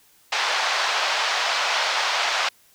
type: band-pass noise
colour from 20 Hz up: pink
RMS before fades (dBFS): -23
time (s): 0.32-2.49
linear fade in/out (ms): 5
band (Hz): 710 to 5300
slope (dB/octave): 24
effects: white hiss -57 dBFS RMS until 2.74 s